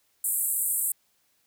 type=band-pass noise; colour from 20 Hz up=pink; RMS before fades=-27 dBFS; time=0.24-0.92 s; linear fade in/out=2 ms; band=7900 to 15000 Hz; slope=96 dB/octave; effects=white hiss -69 dBFS RMS until 1.46 s